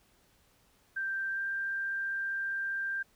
sine tone with pitch glide, 1571 to 1583.8 Hz, G6 to G6, +3 to +17 cents, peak -31 dBFS, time 0.96-3.03 s, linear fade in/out 10 ms, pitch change +14 cents, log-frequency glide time 1.29-1.41 s, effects pink hiss -67 dBFS RMS until 3.15 s

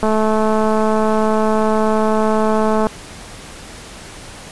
click train, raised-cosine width 1 ms, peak -4 dBFS, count 617, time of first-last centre 0.03-2.869 s, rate 217 Hz, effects pink hiss -35 dBFS RMS until 4.51 s + resampled to 24000 Hz

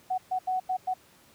sine tone bursts at uneven times, 744 Hz, F#5, 9 cents sharp, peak -25 dBFS, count 5, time 0.1-0.18 / 0.31-0.39 / 0.47-0.6 / 0.69-0.77 / 0.87-0.94 s, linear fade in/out 10 ms, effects pink hiss -58 dBFS RMS until 1.34 s + high-pass 100 Hz 12 dB/octave

